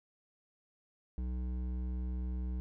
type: tone with hard clipping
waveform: triangle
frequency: 62.1 Hz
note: B1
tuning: 10 cents sharp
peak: -36 dBFS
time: 1.18-2.6 s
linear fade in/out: 0 ms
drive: 14 dB
effects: none